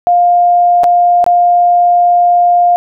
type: tone with dropouts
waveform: sine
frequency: 704 Hz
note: F5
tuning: 14 cents sharp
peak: -5 dBFS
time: 0.07-2.76 s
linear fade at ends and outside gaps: 0 ms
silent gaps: 0.835-0.841 / 1.242-1.264 s
effects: none